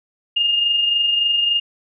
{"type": "tone with amplitude modulation", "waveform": "sine", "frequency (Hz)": 2830, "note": "F7", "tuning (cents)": 22, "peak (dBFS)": -13, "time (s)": [0.36, 1.6], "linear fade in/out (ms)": 10, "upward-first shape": "sine", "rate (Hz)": 23.5, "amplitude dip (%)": 40, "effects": []}